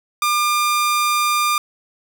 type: tone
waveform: sawtooth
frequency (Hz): 1200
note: D6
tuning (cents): +37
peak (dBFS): -12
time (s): 0.22-1.58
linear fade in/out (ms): 2
effects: none